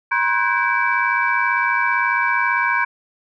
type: tone cluster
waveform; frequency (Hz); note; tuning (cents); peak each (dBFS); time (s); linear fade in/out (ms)
sine; 962 / 1060 / 1516 / 1631 / 2306; B5 / C6 / F#6 / G#6 / D7; -46 / +22 / +42 / -32 / -32; -22; 0.11-2.85; 10
effects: tanh soft clip ceiling -4 dBFS